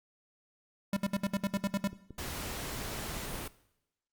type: tone bursts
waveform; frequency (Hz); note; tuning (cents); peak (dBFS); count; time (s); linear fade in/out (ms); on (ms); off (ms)
square; 198.2; G3; +19; -28; 10; 0.93-1.875; 2; 36; 65
type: click train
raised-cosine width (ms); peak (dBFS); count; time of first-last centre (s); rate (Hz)
3; -32; 9; 1.93-3.343; 5.66
type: noise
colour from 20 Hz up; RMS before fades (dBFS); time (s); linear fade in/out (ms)
pink; -39; 2.18-3.48; 5
effects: noise-tail reverb RT60 0.8 s tail -18 dB re dry + Opus 48 kbps